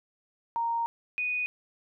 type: tone pair in turn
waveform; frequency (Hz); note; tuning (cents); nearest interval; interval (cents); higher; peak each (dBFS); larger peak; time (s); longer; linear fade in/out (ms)
sine; 929 / 2480; A#5 / D#7; -6 / -6; octave + perfect fourth; 1700; second; -26 / -27; first; 0.56-0.86 / 1.18-1.46; first; 0
effects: none